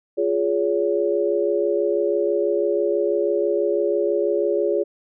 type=chord; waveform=sine; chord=Db major; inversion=first; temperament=equal with one note detuned; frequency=349.2 / 415.3 / 565.7 Hz; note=F4 / Ab4 / Db5; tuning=0 / 0 / +35 cents; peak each=-23 / -21 / -23 dBFS; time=0.17-4.84 s; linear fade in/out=20 ms; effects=none